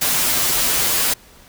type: noise with comb filter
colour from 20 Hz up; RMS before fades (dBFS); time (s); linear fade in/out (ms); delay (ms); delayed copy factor
white; -18; 0.01-1.14; 10; 9.7; -0.85
effects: pink hiss -47 dBFS RMS until 1.48 s